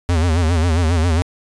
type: tone with vibrato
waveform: square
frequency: 83.4 Hz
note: E2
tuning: 21 cents sharp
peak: -14 dBFS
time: 0.09-1.22 s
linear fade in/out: 0 ms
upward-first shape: sine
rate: 7.4 Hz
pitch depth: 120 cents each way
effects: resampled to 22050 Hz